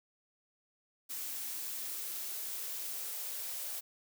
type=noise with high-pass filter sweep; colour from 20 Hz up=blue; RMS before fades=-40 dBFS; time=1.09-3.81 s; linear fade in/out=20 ms; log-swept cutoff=250 to 550 Hz; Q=3; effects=none